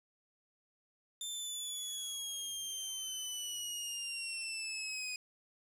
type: linear sweep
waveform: 20% pulse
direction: down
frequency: 3575 to 2489 Hz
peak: -33 dBFS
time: 1.21-5.16 s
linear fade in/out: 2 ms
effects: resampled to 32000 Hz + 10-bit